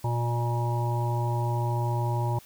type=harmonic tone; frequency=119.1 Hz; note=A#2; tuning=38 cents sharp; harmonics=1 / 3 / 5 / 7 / 8; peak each=-25 / -36 / -38 / -35 / -34 dBFS; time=0.04-2.39 s; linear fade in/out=5 ms; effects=white hiss -53 dBFS RMS until 2.45 s